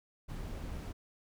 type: noise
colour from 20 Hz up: brown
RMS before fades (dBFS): -41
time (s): 0.28-0.93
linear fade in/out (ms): 20
effects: none